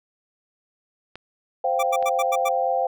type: clicks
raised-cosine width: 0.3 ms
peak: -21 / -22 dBFS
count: 2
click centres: 1.156 / 2.026 s
type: chord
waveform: sine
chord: C suspended fourth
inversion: none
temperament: equal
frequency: 523.3 / 698.5 / 784 Hz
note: C5 / F5 / G5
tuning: 0 / 0 / 0 cents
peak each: -24 dBFS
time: 1.64-2.87 s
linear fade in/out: 5 ms
type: tone bursts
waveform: 25% pulse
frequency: 1170 Hz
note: D6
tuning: 7 cents flat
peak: -20 dBFS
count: 6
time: 1.79-2.491 s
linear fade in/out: 10 ms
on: 41 ms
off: 91 ms
effects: none